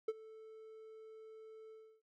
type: tone with ADSR envelope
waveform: triangle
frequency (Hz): 440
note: A4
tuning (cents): 0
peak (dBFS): -29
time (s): 0.08-2.02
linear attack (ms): 6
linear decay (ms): 37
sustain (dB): -21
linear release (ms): 310
effects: none